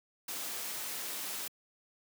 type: noise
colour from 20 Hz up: white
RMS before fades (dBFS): -39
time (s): 0.28-1.48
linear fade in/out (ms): 5
effects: high-pass 200 Hz 12 dB/octave